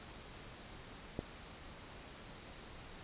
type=click; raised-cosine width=2 ms; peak=-23 dBFS; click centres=1.191 s; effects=pink hiss -52 dBFS RMS until 3.03 s + resampled to 8000 Hz